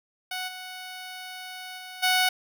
10% pulse tone with level steps, 740 Hz, F#5, in tune, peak -22 / -29 / -31 / -12 dBFS, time 0.31-2.29 s, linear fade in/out 5 ms, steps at 0.47 / 1.77 / 2.02 s, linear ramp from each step 20 ms, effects none

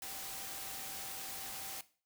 sine tone in noise, 777 Hz, G5, 16 cents flat, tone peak -54 dBFS, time 0.02-1.81 s, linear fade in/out 2 ms, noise white, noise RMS -44 dBFS, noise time 0.02-1.81 s, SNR -13 dB, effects noise-tail reverb RT60 0.4 s tail -17 dB re dry

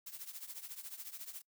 blue noise with tremolo, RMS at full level -44 dBFS, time 0.06-1.42 s, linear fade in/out 10 ms, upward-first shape triangle, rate 14 Hz, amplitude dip 85%, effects noise-tail reverb RT60 0.1 s tail -25 dB re dry

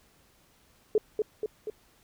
sine tone with echo, 427.9 Hz, A4, 48 cents flat, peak -19 dBFS, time 0.95-0.98 s, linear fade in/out 2 ms, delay 240 ms, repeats 3, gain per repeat -4 dB, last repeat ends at 1.7 s, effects pink hiss -63 dBFS RMS until 2.03 s

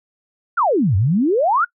sine exponential two-way sweep, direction down then up, 1499 to 89.3 to 1499 Hz, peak -13 dBFS, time 0.57-1.65 s, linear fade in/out 10 ms, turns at 0.96 s, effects noise-tail reverb RT60 0.1 s tail -24 dB re dry

